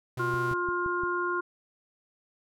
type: tone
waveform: 45% pulse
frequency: 125.9 Hz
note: B2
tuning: 34 cents sharp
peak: -33 dBFS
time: 0.17-0.54 s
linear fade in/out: 5 ms
type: harmonic tone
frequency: 353.3 Hz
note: F4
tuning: 20 cents sharp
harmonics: 1 / 3 / 4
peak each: -31 / -31 / -31 dBFS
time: 0.19-1.41 s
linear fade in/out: 10 ms
type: click train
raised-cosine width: 5 ms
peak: -29 dBFS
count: 5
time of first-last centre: 0.34-1.036 s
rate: 5.75 Hz
effects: none